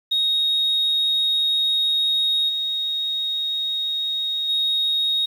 sine tone with level steps, 3749 Hz, A#7, 9 cents sharp, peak -16 / -21 / -17 dBFS, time 0.11-5.26 s, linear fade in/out 10 ms, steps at 2.48 / 4.48 s, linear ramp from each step 20 ms, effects tanh soft clip ceiling -14 dBFS + 8-bit

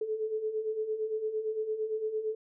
sine beating tone pair, 428.4 / 437.2 Hz, A4 / A4, -46 / -11 cents, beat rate 8.8 Hz, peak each -37 / -31 dBFS, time 0.01-2.35 s, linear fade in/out 5 ms, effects none

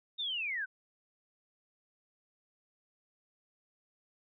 sine linear sweep, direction down, 3729 to 1467 Hz, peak -33 dBFS, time 0.18-0.66 s, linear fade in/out 20 ms, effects none

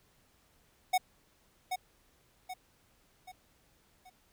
square tone with echo, 740 Hz, F#5, in tune, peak -25 dBFS, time 0.93-0.98 s, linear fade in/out 10 ms, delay 780 ms, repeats 4, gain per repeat -7 dB, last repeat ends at 4.1 s, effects pink hiss -68 dBFS RMS until 4.32 s

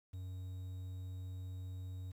triangle tone with quantisation, 92.5 Hz, F#2, in tune, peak -40 dBFS, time 0.13-2.12 s, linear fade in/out 10 ms, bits 11, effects none

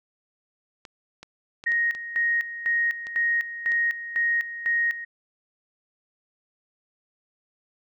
clicks, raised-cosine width 0.2 ms, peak -24 dBFS, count 7, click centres 0.852 / 1.23 / 1.639 / 1.719 / 1.95 / 3.069 / 3.719 s
sine tone with tremolo, 1871 Hz, A#6, 6 cents sharp, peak -20 dBFS, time 1.66-5.05 s, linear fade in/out 10 ms, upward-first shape square, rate 2 Hz, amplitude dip 75%
effects none

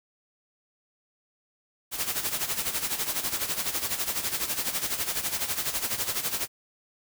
white noise with tremolo, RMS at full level -27 dBFS, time 1.91-6.48 s, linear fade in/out 50 ms, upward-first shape sine, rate 12 Hz, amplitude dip 70%, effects none

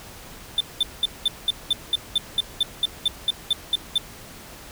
triangle tone bursts, 3550 Hz, A7, 15 cents sharp, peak -15 dBFS, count 16, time 0.58-3.98 s, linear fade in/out 2 ms, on 25 ms, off 200 ms, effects pink hiss -42 dBFS RMS until 4.71 s

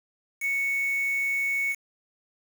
sine tone with quantisation, 2217 Hz, C#7, in tune, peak -24 dBFS, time 0.4-1.76 s, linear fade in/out 50 ms, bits 6, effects none

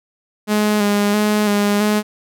sawtooth tone with vibrato, 207.7 Hz, G#3, in tune, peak -10 dBFS, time 0.47-2.03 s, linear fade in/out 50 ms, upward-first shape square, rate 1.5 Hz, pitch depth 25 cents each way, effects none

